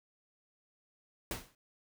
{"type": "noise with exponential decay", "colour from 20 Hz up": "pink", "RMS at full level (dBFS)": -35, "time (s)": [1.31, 1.55], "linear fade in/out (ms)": 1, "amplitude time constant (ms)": 52, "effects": []}